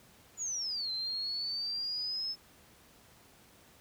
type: exponential two-way sweep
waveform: sine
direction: down then up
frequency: 7040 to 4075 to 5260 Hz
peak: -33 dBFS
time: 0.37-2.36 s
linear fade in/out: 50 ms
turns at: 0.91 s
effects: pink hiss -60 dBFS RMS until 3.8 s + high-pass 60 Hz 12 dB/octave